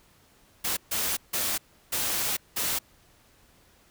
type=noise bursts at uneven times; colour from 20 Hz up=white; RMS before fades=-28 dBFS; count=5; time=0.64-0.77 / 0.91-1.17 / 1.33-1.58 / 1.92-2.37 / 2.56-2.79 s; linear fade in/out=10 ms; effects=pink hiss -60 dBFS RMS until 3.9 s